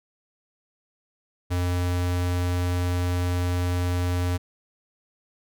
square tone, 89 Hz, F2, 33 cents sharp, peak -23 dBFS, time 1.5-4.38 s, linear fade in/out 20 ms, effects none

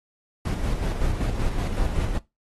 brown noise with tremolo, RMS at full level -23 dBFS, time 0.45-2.18 s, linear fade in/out 5 ms, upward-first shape square, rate 5.3 Hz, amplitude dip 40%, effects noise-tail reverb RT60 0.2 s tail -19 dB re dry + AAC 32 kbps

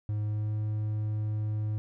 triangle tone with pitch glide, 105.5 to 106.79 Hz, G#2 to G#2, +28 to +49 cents, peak -26 dBFS, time 0.09-1.78 s, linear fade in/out 0 ms, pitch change +21 cents, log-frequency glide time 0.21-0.54 s, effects none

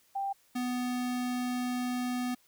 sine / square tone pair in turn, 788 / 248.2 Hz, G5 / B3, +9 / +9 cents, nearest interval octave + minor sixth, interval 2000 cents, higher first, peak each -30 / -31 dBFS, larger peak first, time 0.15-0.33 / 0.55-2.35 s, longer second, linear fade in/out 10 ms, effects white hiss -66 dBFS RMS until 2.47 s

